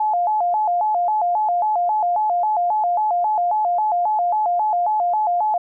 sine tone with vibrato, 776 Hz, G5, 18 cents flat, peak -16 dBFS, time 0-5.58 s, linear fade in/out 5 ms, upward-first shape square, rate 3.7 Hz, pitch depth 170 cents each way, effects none

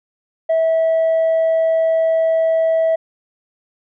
triangle tone with tanh clipping, 650 Hz, E5, 24 cents flat, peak -13 dBFS, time 0.49-2.96 s, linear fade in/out 10 ms, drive 6 dB, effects none

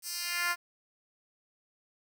10% pulse tone with high-pass filter sweep, 349.2 Hz, F4, in tune, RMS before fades -33 dBFS, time 0.02-0.56 s, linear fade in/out 50 ms, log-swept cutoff 7600 to 1100 Hz, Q 1.2, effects 9-bit

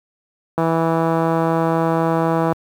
click train, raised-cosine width 1 ms, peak -5 dBFS, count 320, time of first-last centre 0.58-2.525 s, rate 164 Hz, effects high-pass 80 Hz 12 dB/octave + 7-bit

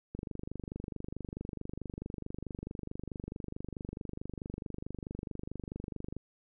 click train, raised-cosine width 3 ms, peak -26 dBFS, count 149, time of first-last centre 0.15-6.166 s, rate 24.6 Hz, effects none

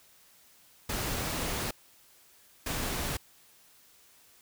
pink noise bursts at uneven times, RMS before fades -33 dBFS, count 2, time 0.89-1.71 / 2.66-3.17 s, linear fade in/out 5 ms, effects white hiss -60 dBFS RMS until 4.41 s

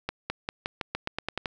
accelerating click train, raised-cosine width 0.3 ms, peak -13 dBFS, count 11, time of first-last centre 0.09-1.458 s, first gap 210 ms, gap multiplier 0.9, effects none

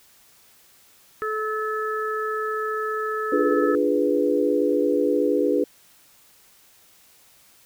harmonic tone, 432.6 Hz, A4, 29 cents flat, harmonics 1 / 3 / 4, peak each -27 / -27 / -32 dBFS, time 1.22-3.75 s, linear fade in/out 0 ms
sine chord, D diminished seventh, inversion none, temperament equal with one note detuned, 293.7 / 346.8 / 415.3 / 493.9 Hz, D4 / F4 / Ab4 / Cb5, 0 / -12 / 0 / 0 cents, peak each -23 / -26 / -23 / -23 dBFS, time 3.32-5.64 s, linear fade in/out 5 ms
effects white hiss -55 dBFS RMS until 7.65 s

